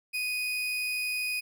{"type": "tone", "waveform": "35% pulse", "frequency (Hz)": 2489, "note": "D#7", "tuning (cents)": 0, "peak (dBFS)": -27, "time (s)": [0.13, 1.41], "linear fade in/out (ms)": 20, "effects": []}